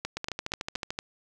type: two click trains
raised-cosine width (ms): 0.2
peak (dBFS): -15 / -14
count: 11 / 5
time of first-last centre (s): 0.17-0.905 / 0.05-0.989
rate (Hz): 13.6 / 4.26
effects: none